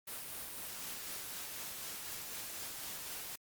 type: noise with tremolo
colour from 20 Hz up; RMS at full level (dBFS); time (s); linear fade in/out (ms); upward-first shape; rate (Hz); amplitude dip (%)
white; -43; 0.07-3.36; 10; sine; 4; 25
effects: Opus 32 kbps